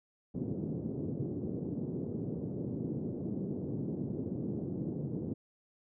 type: band-pass noise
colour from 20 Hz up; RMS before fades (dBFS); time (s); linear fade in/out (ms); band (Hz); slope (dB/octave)
pink; -37; 0.34-5.34; 10; 120 to 390; 24
effects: none

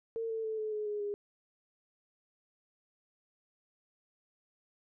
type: tone with pitch steps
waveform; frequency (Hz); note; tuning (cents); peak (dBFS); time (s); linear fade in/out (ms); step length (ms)
sine; 454.4 / 446.6 / 438.9 / 431.4 / 424 / 416.7 / 409.5; A#4 / A4 / A4 / A4 / G#4 / G#4 / G#4; -44 / +26 / -4 / -34 / +36 / +6 / -24; -33; 0.16-1.14; 0; 140
effects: none

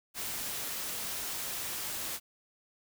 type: noise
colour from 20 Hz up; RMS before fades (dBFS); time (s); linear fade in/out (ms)
white; -37; 0.14-2.2; 50
effects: none

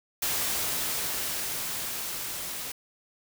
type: noise with level ramp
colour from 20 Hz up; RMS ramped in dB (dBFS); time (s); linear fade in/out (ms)
white; -28 to -36; 0.22-2.72; 5
effects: none

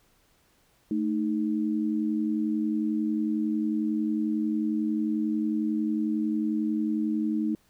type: tone pair together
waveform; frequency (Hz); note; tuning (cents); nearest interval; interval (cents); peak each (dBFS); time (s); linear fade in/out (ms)
sine; 219.8 / 310.9; A3 / D#4; -2 / -1; tritone; 601; -27; 0.91-7.55; 2
effects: pink hiss -65 dBFS RMS until 7.69 s

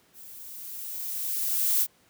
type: noise with level ramp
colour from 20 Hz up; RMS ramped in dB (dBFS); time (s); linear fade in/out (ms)
violet; -47 to -22; 0.13-1.87; 50
effects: pink hiss -62 dBFS RMS until 2.09 s + high-pass 100 Hz 12 dB/octave

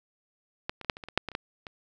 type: clicks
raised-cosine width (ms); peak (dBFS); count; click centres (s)
0.3; -14 / -25 / -27 / -7 / -26 / -24 / -25 / -6 / -18 / -29 / -14 / -24; 12; 0.695 / 0.813 / 0.847 / 0.898 / 0.969 / 1.038 / 1.086 / 1.176 / 1.287 / 1.317 / 1.351 / 1.668
effects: none

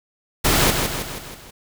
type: noise with echo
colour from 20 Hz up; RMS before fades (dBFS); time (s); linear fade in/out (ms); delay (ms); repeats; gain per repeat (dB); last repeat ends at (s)
pink; -17; 0.44-0.71; 10; 160; 5; -5; 1.51
effects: none

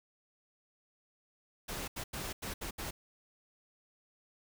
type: noise bursts at uneven times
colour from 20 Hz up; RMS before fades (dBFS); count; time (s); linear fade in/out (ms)
pink; -40; 6; 1.68-1.88 / 1.96-2.04 / 2.13-2.33 / 2.42-2.54 / 2.61-2.71 / 2.78-2.91; 10
effects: none

